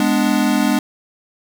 square chord, G# diminished, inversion none, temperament equal with one note detuned, 207.7 / 249.1 / 293.7 Hz, G#3 / B3 / D4, 0 / +15 / 0 cents, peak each -19 dBFS, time 0-0.79 s, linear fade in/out 2 ms, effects none

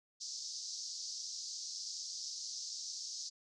pink band-pass noise, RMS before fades -44 dBFS, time 0.2-3.3 s, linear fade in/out 20 ms, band 4600 to 6400 Hz, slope 48 dB/octave, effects none

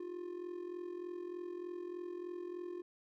triangle tone with amplitude modulation, 353.8 Hz, F4, 23 cents sharp, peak -36 dBFS, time 0-2.82 s, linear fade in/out 5 ms, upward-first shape sine, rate 43.3 Hz, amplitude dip 70%, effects none

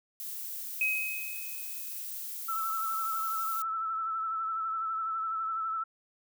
violet noise, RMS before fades -39 dBFS, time 0.2-3.62 s, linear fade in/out 0 ms
sine tone with exponential decay, 2540 Hz, D#7, 35 cents sharp, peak -24 dBFS, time 0.81-2.06 s, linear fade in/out 2 ms, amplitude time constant 270 ms
sine tone with vibrato, 1318.5 Hz, E6, in tune, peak -30 dBFS, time 2.48-5.84 s, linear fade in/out 10 ms, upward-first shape triangle, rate 12 Hz, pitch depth 39 cents each way
effects none

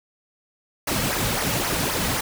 pink noise with flanger, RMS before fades -24 dBFS, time 0.87-2.21 s, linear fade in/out 5 ms, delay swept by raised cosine 0.25 to 2.95 ms, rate 3.8 Hz, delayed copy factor -0.65, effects none

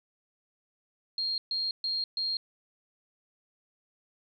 sine tone bursts, 4227 Hz, C8, 17 cents sharp, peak -28 dBFS, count 4, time 1.18-2.37 s, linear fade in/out 2 ms, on 200 ms, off 130 ms, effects none

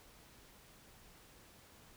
silence, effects pink hiss -61 dBFS RMS until 1.96 s

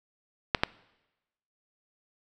clicks, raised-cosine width 0.3 ms, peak -5 dBFS, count 2, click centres 0.548 / 0.635 s, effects noise-tail reverb RT60 1.0 s tail -22 dB re dry

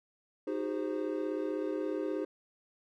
triangle chord, Ab dominant seventh, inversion second, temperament equal with one note detuned, 311.1 / 370 / 406.5 / 523.3 Hz, Eb4 / Gb4 / Ab4 / C5, 0 / 0 / -37 / 0 cents, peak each -34 / -37 / -35 / -37 dBFS, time 0.47-2.25 s, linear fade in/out 5 ms, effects none

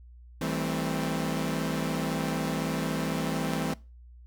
sawtooth chord, A minor seventh, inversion second, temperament equal with one note detuned, 162.08 / 196 / 220 / 261.6 Hz, E3 / G3 / A3 / C4, -29 / 0 / 0 / 0 cents, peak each -28 / -32 / -31 / -29 dBFS, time 0.41-3.74 s, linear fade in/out 5 ms, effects noise-tail reverb RT60 0.3 s tail -22 dB re dry + added 60 Hz sine -47 dBFS peak until 4.26 s

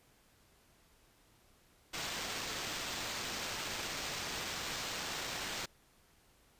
white noise with sample-and-hold, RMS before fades -40 dBFS, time 1.93-5.66 s, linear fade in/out 10 ms, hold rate 11025 Hz, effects pink hiss -67 dBFS RMS until 6.59 s + resampled to 32000 Hz

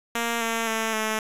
5% pulse tone with pitch steps, 233.1 / 227.9 / 222.8 / 217.9 Hz, A#3 / A#3 / A3 / A3, 0 / -39 / +22 / -17 cents, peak -13 dBFS, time 0.15-1.19 s, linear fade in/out 2 ms, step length 260 ms, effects resampled to 32000 Hz + 7-bit

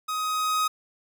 45% pulse tone with level ramp, 1258 Hz, D#6, 19 cents sharp, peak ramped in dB -27 to -21 dBFS, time 0.08-0.68 s, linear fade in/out 10 ms, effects none

